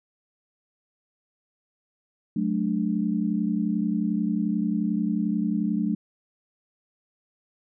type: chord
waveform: sine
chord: D major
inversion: first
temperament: equal with one note detuned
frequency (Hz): 185 / 216.3 / 293.7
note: F#3 / A3 / D4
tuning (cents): 0 / -29 / 0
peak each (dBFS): -27 / -25 / -29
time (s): 2.36-5.95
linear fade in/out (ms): 5
effects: none